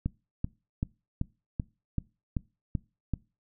click train, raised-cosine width 5 ms, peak -16 dBFS, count 9, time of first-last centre 0.06-3.137 s, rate 2.6 Hz, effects noise-tail reverb RT60 0.3 s tail -23 dB re dry

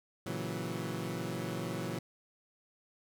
20% pulse chord, F# dominant seventh, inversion first, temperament equal, 116.54 / 138.59 / 164.81 / 185 Hz, A#2 / C#3 / E3 / F#3, 0 / 0 / 0 / 0 cents, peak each -36 / -38 / -35 / -36 dBFS, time 0.26-1.99 s, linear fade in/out 5 ms, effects none

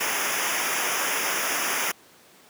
pink noise with comb filter, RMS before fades -26 dBFS, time 0-1.92 s, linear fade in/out 10 ms, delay 0.24 ms, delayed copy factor -0.95, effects pink hiss -53 dBFS RMS until 2.49 s + high-pass 200 Hz 12 dB/octave

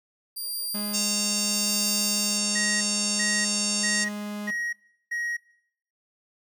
10% pulse tone with tremolo, 4758 Hz, D8, 22 cents sharp, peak -22 dBFS, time 0.36-2.38 s, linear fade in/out 10 ms, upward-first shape sine, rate 0.81 Hz, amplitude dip 65%
45% pulse tone, 207.7 Hz, G#3, in tune, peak -31 dBFS, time 0.74-4.51 s, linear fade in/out 10 ms
harmonic tone, 916 Hz, A#5, 31 cents flat, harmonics 3 / 4 / 5 / 6 / 7 / 8 / 9 / 10, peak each -36 / -39 / -32 / -31 / -30 / -33 / -35 / -33 dBFS, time 0.93-4.05 s, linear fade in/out 20 ms
triangle tone bursts, 1892 Hz, A#6, 25 cents sharp, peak -25 dBFS, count 5, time 2.55-5.37 s, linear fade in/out 10 ms, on 260 ms, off 380 ms
effects noise-tail reverb RT60 0.7 s tail -22 dB re dry

